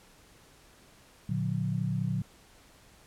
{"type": "chord", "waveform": "sine", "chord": "Bb augmented", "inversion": "none", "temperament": "equal with one note detuned", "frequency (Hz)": [116.54, 146.83, 181.09], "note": ["Bb2", "D3", "F#3"], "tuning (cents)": [0, 0, -37], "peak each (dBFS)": -32, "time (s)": [1.29, 2.22], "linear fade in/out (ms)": 5, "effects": ["pink hiss -58 dBFS RMS until 3.06 s", "low-pass 12000 Hz 12 dB/octave"]}